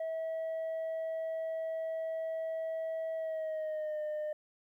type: tone with pitch glide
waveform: sine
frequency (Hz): 647 to 607.2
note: E5 to D#5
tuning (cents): -32 to -42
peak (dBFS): -31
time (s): 0-4.33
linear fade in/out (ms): 5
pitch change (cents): -110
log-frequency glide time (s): 3.16-4.01
effects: tanh soft clip ceiling -33 dBFS + 12-bit